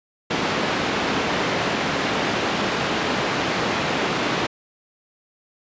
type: band-pass noise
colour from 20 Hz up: pink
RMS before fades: -23 dBFS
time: 0.3-4.47 s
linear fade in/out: 10 ms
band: 190 to 3500 Hz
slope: 12 dB/octave
effects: resampled to 16000 Hz